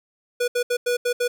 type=tone bursts at uneven times; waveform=square; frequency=487.2 Hz; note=B4; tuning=24 cents flat; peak=-20 dBFS; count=6; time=0.4-0.48 / 0.55-0.63 / 0.7-0.77 / 0.86-0.97 / 1.05-1.13 / 1.2-1.28 s; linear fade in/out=10 ms; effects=none